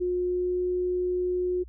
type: tone with pitch glide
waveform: sine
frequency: 359.1 to 361.2 Hz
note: F4 to F#4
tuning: +48 to -42 cents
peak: -24 dBFS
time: 0-1.64 s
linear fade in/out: 20 ms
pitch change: +10 cents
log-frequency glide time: 0.25-0.62 s
effects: added 60 Hz sine -43 dBFS peak until 1.68 s